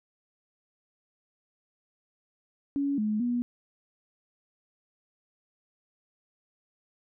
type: tone with pitch steps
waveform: sine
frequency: 281 / 213 / 242.2 Hz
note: C#4 / G#3 / B3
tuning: +24 / +44 / -34 cents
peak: -25 dBFS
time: 2.76-3.42 s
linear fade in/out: 0 ms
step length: 220 ms
effects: none